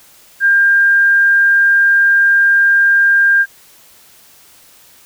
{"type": "tone", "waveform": "sine", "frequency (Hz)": 1600, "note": "G6", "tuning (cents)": 35, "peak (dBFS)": -7, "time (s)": [0.4, 3.46], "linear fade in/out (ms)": 50, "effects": ["white hiss -45 dBFS RMS until 5.05 s"]}